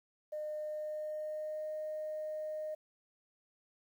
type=tone with pitch glide; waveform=sine; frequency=608 to 616.5 Hz; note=D#5 to D#5; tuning=-40 to -16 cents; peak=-36 dBFS; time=0.32-2.75 s; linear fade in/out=10 ms; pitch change=+24 cents; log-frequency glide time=0.56-1.68 s; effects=tanh soft clip ceiling -32 dBFS + 11-bit